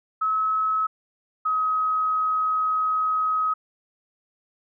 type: tone pair in turn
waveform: sine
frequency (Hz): 1288 / 1268.1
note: E6 / D#6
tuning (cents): -41 / +33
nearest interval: unison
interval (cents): 26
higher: first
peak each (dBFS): -20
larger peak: neither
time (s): 0.21-0.87 / 1.45-3.54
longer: second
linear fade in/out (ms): 10
effects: none